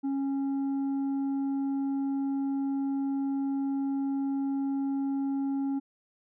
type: tone with tanh clipping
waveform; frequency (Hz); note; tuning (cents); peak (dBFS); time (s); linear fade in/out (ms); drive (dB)
triangle; 274.5; C#4; -17; -28; 0.03-5.8; 20; 9
effects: none